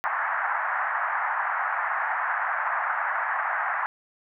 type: band-pass noise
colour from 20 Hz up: white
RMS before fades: -27 dBFS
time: 0.04-3.86 s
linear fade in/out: 0 ms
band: 720 to 1800 Hz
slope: 48 dB/octave
effects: none